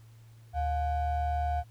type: ring-modulated tone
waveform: triangle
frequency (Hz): 392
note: G4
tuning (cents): 0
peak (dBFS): -22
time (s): 0.53-1.64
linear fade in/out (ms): 50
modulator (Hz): 318
effects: added 113 Hz sine -51 dBFS peak until 1.7 s + pink hiss -65 dBFS RMS until 1.7 s